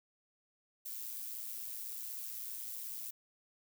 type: noise with amplitude modulation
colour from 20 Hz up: violet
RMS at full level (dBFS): -41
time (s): 0.85-3.11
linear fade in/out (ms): 10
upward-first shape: sine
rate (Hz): 116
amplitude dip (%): 50
effects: none